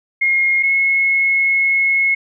sine tone pair in turn, 2144 / 2176 Hz, C7 / C#7, +42 / -33 cents, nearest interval unison, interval 25 cents, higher second, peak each -12 dBFS, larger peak neither, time 0.21-0.63 / 0.63-2.15 s, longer second, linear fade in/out 10 ms, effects none

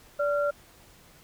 sine tone pair together, 579.4 / 1378 Hz, D5 / F6, -24 / -24 cents, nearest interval octave + minor third, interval 1500 cents, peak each -24 / -30 dBFS, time 0.19-0.51 s, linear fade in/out 10 ms, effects pink hiss -55 dBFS RMS until 1.23 s

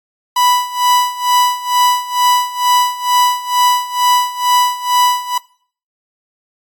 45% pulse tone with tremolo, 987.8 Hz, B5, in tune, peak -8 dBFS, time 0.36-5.38 s, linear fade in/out 5 ms, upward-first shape sine, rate 2.2 Hz, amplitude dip 85%, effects noise-tail reverb RT60 0.5 s tail -22 dB re dry + AAC 64 kbps

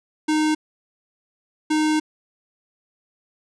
square tone pair in turn, 308.4 / 308.4 Hz, D#4 / D#4, -15 / -15 cents, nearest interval unison, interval 0 cents, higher neither, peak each -18 dBFS, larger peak neither, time 0.28-0.55 / 1.7-2 s, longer second, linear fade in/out 10 ms, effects resampled to 22050 Hz

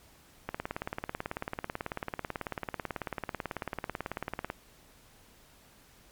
click train, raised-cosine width 0.5 ms, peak -18 dBFS, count 74, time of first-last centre 0.49-4.501 s, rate 18.2 Hz, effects pink hiss -59 dBFS RMS until 6.11 s + MP3 96 kbps

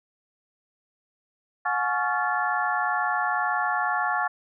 sine tone cluster, 725 / 847 / 1113 / 1384 / 1737 Hz, F#5 / G#5 / C#6 / F6 / A6, -35 / +34 / +7 / -16 / -23 cents, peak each -29 dBFS, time 1.65-4.28 s, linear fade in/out 10 ms, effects none

